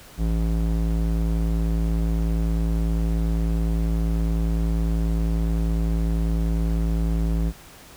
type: tone with band-pass filter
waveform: square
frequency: 55 Hz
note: A1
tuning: in tune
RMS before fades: -22 dBFS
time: 0.17-7.53 s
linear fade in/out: 50 ms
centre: 130 Hz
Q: 0.77
effects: pink hiss -46 dBFS RMS until 7.96 s